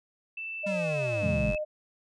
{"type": "tone with pitch glide", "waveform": "sine", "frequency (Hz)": [2655, 2603], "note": ["E7", "E7"], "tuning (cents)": [12, -22], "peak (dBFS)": -34, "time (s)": [0.37, 1.58], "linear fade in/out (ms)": 5, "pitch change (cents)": -34, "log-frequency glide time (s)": [0.59, 0.87]}
{"type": "tone", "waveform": "sine", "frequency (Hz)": 610, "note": "D#5", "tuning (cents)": -34, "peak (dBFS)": -29, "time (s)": [0.63, 1.65], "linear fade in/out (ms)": 20}
{"type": "linear sweep", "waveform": "square", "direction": "down", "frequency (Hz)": [200, 39], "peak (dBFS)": -32, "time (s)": [0.66, 1.56], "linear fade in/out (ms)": 10}
{"type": "chord", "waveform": "sine", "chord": "A# half-diminished seventh", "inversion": "none", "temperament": "equal", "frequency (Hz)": [116.54, 138.59, 164.81, 207.7], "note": ["A#2", "C#3", "E3", "G#3"], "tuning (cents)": [0, 0, 0, 0], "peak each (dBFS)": [-34, -33, -33, -30], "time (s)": [1.22, 1.52], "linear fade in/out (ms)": 10}
{"effects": ["resampled to 22050 Hz"]}